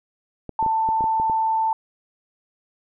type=clicks; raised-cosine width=2 ms; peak=-19 dBFS; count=8; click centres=0.493 / 0.627 / 0.663 / 0.889 / 1.008 / 1.041 / 1.199 / 1.298 s
type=tone; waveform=sine; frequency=888 Hz; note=A5; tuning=16 cents sharp; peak=-18 dBFS; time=0.59-1.73 s; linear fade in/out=2 ms
effects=none